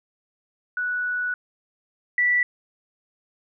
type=tone pair in turn; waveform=sine; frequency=1475 / 1962.1 Hz; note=F#6 / B6; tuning=-6 / -12 cents; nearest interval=perfect fourth; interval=494 cents; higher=second; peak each=-23 / -17 dBFS; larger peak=second; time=0.77-1.34 / 2.18-2.43 s; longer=first; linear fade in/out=2 ms; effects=none